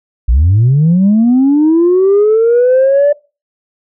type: linear sweep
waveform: sine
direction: up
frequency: 51.91 to 587.3 Hz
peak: -4 dBFS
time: 0.28-3.13 s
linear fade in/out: 10 ms
effects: noise-tail reverb RT60 0.3 s tail -21 dB re dry + tanh soft clip ceiling -3 dBFS